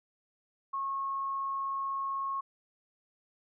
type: tone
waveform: sine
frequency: 1091 Hz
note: C#6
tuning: 28 cents flat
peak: -31 dBFS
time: 0.73-2.41 s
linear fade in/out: 10 ms
effects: none